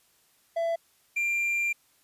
triangle tone pair in turn, 668 / 2380 Hz, E5 / D7, +23 / +22 cents, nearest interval octave + minor seventh, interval 2199 cents, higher second, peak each -23 dBFS, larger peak neither, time 0.56-0.76 / 1.16-1.73 s, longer second, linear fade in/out 10 ms, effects white hiss -65 dBFS RMS until 2.03 s + resampled to 32000 Hz

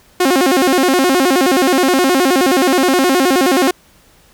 sawtooth tone with vibrato, 311.1 Hz, D#4, in tune, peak -6 dBFS, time 0.2-3.71 s, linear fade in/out 5 ms, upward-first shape square, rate 9.5 Hz, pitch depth 260 cents each way, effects pink hiss -49 dBFS RMS until 4.33 s

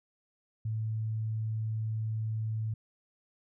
sine tone, 110 Hz, A2, in tune, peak -30 dBFS, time 0.65-2.74 s, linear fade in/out 5 ms, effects none

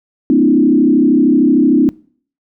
sine tone with frequency modulation, 277.2 Hz, C#4, in tune, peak -7 dBFS, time 0.3-1.89 s, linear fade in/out 0 ms, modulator 33.1 Hz, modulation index 1.6, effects noise-tail reverb RT60 0.5 s tail -23 dB re dry

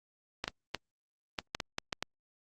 clicks, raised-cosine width 0.2 ms, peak -15 dBFS, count 9, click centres 0.441 / 0.479 / 0.747 / 1.388 / 1.549 / 1.602 / 1.784 / 1.928 / 2.026 s, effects Opus 32 kbps

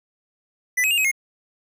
square tone with pitch steps, 1992 / 2547 / 2803 / 2542 / 2147 Hz, B6 / D#7 / F7 / D#7 / C7, +14 / +40 / +6 / +36 / +44 cents, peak -18 dBFS, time 0.77-1.115 s, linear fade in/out 10 ms, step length 69 ms, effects none

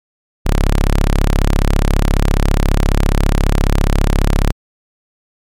sawtooth tone, 34.65 Hz, C#1, in tune, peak -6 dBFS, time 0.45-4.52 s, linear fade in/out 20 ms, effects MP3 96 kbps

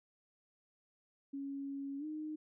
sine tone with pitch glide, 277.2 to 307.6 Hz, C#4 to D#4, 0 to -20 cents, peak -39 dBFS, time 1.33-2.36 s, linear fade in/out 10 ms, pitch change +180 cents, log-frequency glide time 1.98-2.05 s, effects none

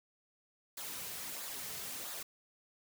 white noise with flanger, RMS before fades -43 dBFS, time 0.77-2.23 s, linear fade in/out 5 ms, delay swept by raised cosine 0.34 to 3.64 ms, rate 1.5 Hz, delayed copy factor -0.5, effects none

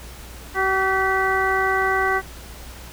harmonic tone with a mistuned harmonic, 381.5 Hz, G4, 47 cents flat, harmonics 1 / 2 / 3 / 4 / 5, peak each -24 / -24 / -24 / -24 / -24 dBFS, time 0.54-2.22 s, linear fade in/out 50 ms, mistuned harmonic 5, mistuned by +46 cents, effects added 60 Hz sine -39 dBFS peak until 2.92 s + pink hiss -41 dBFS RMS until 2.92 s

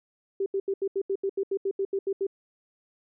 sine tone bursts, 391.2 Hz, G4, 4 cents flat, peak -24 dBFS, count 14, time 0.4-2.268 s, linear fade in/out 5 ms, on 61 ms, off 78 ms, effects none

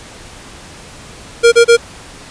square tone bursts, 468.8 Hz, A#4, 10 cents sharp, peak -4 dBFS, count 3, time 1.43-1.771 s, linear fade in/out 20 ms, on 93 ms, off 31 ms, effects pink hiss -35 dBFS RMS until 2.3 s + resampled to 22050 Hz

